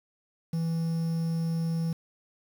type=tone with quantisation; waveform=triangle; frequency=164.81 Hz; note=E3; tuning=in tune; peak=-24 dBFS; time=0.53-1.93 s; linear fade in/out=5 ms; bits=8; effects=none